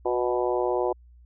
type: harmonic tone with a mistuned harmonic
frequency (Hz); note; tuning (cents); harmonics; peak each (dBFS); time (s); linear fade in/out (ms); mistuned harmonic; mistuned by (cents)
123.47; B2; 0; 3 / 4 / 5 / 6 / 7 / 8; -26 / -28 / -30 / -32 / -33 / -34; 0.05-0.93; 10; 3; -24
effects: added 60 Hz sine -49 dBFS peak until 1.25 s